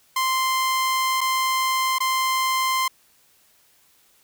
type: tone with dropouts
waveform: sawtooth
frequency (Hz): 1044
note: C6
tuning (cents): -4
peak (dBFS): -16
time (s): 0.16-2.88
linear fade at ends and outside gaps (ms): 5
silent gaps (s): 1.208-1.212 / 1.985-2.003
effects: white hiss -59 dBFS RMS until 4.23 s